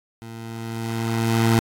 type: tone with level ramp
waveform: 20% pulse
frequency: 114.1 Hz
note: A#2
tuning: 37 cents flat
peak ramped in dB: -31 to -9 dBFS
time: 0.22-1.59 s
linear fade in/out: 0 ms
effects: AAC 48 kbps

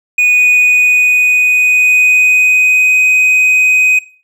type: tone with pitch glide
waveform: triangle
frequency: 2475 to 2508 Hz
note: D#7 to D#7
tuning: -10 to +13 cents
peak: -5 dBFS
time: 0.18-3.99 s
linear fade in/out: 5 ms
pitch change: +23 cents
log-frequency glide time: 0.31-3.03 s
effects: noise-tail reverb RT60 0.4 s tail -18 dB re dry

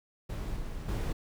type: noise with level steps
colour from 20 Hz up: brown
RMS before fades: -35 / -38 / -31 dBFS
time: 0.29-1.13 s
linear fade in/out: 10 ms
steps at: 0.56 / 0.88 s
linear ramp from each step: 10 ms
effects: none

